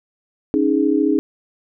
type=chord; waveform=sine; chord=C# suspended second; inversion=none; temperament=equal; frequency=277.2 / 311.1 / 415.3 Hz; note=C#4 / D#4 / G#4; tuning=0 / 0 / 0 cents; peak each=-18 / -17 / -20 dBFS; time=0.54-1.19 s; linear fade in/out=0 ms; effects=none